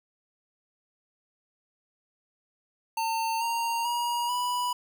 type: tone with pitch steps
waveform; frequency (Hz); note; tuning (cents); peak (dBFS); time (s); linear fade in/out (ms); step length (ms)
square; 900 / 926.9 / 954.6 / 983.2; A5 / A#5 / A#5 / B5; +39 / -10 / +41 / -8; -27; 2.97-4.73; 5; 440
effects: none